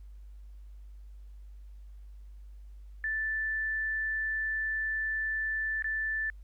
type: tone with dropouts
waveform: sine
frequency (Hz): 1760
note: A6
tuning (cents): 0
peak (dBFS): -29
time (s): 3.04-6.3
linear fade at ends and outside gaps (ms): 1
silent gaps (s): 5.823-5.843
effects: added 50 Hz sine -45 dBFS peak until 6.43 s + pink hiss -74 dBFS RMS until 6.43 s